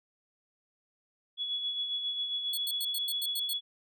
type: tone with tremolo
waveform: sine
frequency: 3385 Hz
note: G#7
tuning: 32 cents sharp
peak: -29 dBFS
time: 1.37-3.61 s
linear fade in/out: 50 ms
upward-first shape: sine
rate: 7.4 Hz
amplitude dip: 45%
type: tone bursts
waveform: 5% pulse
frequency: 4338 Hz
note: C#8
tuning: 38 cents flat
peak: -25 dBFS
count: 8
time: 2.53-3.534 s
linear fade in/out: 5 ms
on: 45 ms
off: 92 ms
effects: none